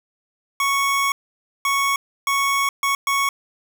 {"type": "tone bursts at uneven times", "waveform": "25% pulse", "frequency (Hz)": 1108.7, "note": "C#6", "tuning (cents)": 0, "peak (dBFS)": -14, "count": 5, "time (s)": [[0.6, 1.12], [1.65, 1.96], [2.27, 2.69], [2.83, 2.95], [3.07, 3.29]], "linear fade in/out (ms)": 2, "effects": []}